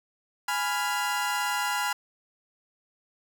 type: chord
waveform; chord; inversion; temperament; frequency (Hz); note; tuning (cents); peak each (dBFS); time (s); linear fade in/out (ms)
30% pulse; F diminished; first; equal with one note detuned; 830.6 / 993.5 / 1396.9; Ab5 / Cb6 / F6; 0 / +10 / 0; -28; 0.48-1.93; 5
effects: none